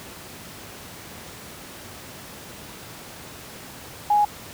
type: tone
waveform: sine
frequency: 830.6 Hz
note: G#5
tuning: in tune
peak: -15 dBFS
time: 4.1-4.25 s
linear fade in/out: 5 ms
effects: pink hiss -40 dBFS RMS until 4.53 s + high-pass 80 Hz 12 dB/octave